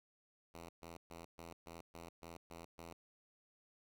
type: tone bursts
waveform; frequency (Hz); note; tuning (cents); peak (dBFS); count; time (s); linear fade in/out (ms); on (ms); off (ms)
5% pulse; 83.8; E2; +29; -39; 9; 0.54-2.93; 5; 150; 130
effects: none